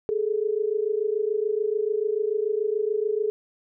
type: tone pair together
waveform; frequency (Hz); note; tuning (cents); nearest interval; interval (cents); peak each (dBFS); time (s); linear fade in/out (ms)
sine; 413.1 / 440; G#4 / A4; -9 / 0; minor second; 109; -25; 0.09-3.3; 0
effects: none

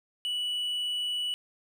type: tone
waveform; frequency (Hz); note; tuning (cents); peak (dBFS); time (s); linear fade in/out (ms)
triangle; 2951; F#7; -5; -27; 0.25-1.34; 0
effects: none

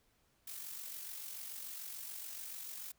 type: noise with amplitude modulation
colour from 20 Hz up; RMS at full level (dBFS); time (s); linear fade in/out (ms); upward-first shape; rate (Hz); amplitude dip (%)
blue; -44; 0.47-2.92; 5; sine; 46.9; 45
effects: pink hiss -74 dBFS RMS until 2.98 s

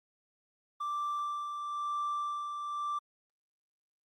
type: tone with tremolo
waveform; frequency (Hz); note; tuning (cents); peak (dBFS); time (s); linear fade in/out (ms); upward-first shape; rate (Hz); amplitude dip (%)
triangle; 1174.7; D6; 0; -28; 0.8-2.99; 10; sine; 1; 50
effects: tanh soft clip ceiling -26 dBFS + Opus 32 kbps

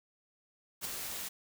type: noise with ADSR envelope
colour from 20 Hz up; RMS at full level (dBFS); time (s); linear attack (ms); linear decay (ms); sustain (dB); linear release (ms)
white; -35; 0.81-1.29; 42; 3; -5; 13
effects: none

